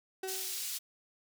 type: tone with exponential decay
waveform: 35% pulse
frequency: 379.1 Hz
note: F#4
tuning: 42 cents sharp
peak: -33 dBFS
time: 0.23-0.69 s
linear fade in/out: 5 ms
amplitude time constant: 100 ms
type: high-pass noise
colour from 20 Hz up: pink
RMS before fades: -38 dBFS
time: 0.27-0.79 s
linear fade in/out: 20 ms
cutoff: 4300 Hz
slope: 12 dB/octave
effects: none